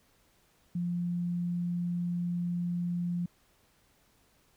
sine tone, 174.61 Hz, F3, in tune, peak -29 dBFS, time 0.75-3.26 s, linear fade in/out 5 ms, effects pink hiss -67 dBFS RMS until 4.56 s

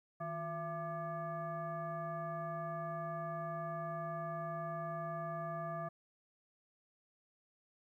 sine tone with frequency modulation, 673 Hz, E5, 36 cents sharp, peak -38 dBFS, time 0.2-5.89 s, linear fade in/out 10 ms, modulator 514 Hz, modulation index 1.2, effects 13-bit

